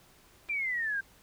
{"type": "clicks", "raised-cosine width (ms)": 0.3, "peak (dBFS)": -35, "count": 2, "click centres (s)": [0.487, 0.49]}
{"type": "exponential sweep", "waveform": "sine", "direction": "down", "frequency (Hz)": [2400, 1568], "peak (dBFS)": -29, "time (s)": [0.49, 1.01], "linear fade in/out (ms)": 10}
{"effects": ["pink hiss -60 dBFS RMS until 1.22 s"]}